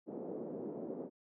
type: band-pass noise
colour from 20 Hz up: white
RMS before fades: -43 dBFS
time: 0.06-1.1 s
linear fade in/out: 50 ms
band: 200 to 490 Hz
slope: 24 dB/octave
effects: none